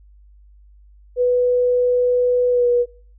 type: tone with pitch glide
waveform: sine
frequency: 493.9 to 484.3 Hz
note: B4 to B4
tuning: 0 to -34 cents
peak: -13 dBFS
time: 1.16-2.86 s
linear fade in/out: 50 ms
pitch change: -34 cents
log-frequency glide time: 2.5-2.67 s
effects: noise-tail reverb RT60 0.4 s tail -21 dB re dry + added 50 Hz sine -45 dBFS peak until 3.18 s